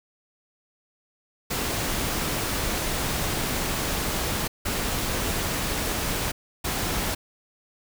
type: noise bursts at uneven times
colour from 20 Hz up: pink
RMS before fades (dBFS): -27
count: 3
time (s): 1.5-4.48 / 4.65-6.32 / 6.64-7.15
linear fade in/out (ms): 10
effects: none